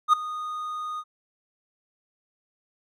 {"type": "tone with ADSR envelope", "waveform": "triangle", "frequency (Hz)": 1235, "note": "D#6", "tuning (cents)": -13, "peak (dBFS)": -10, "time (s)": [0.08, 1.04], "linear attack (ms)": 51, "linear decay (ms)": 7, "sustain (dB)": -18, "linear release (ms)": 53, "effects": []}